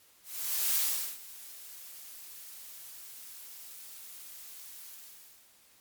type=noise with ADSR envelope; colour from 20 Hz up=blue; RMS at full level=-27 dBFS; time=0.23-5.53 s; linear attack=530 ms; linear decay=410 ms; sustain=-20 dB; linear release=650 ms; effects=white hiss -62 dBFS RMS until 5.8 s + MP3 96 kbps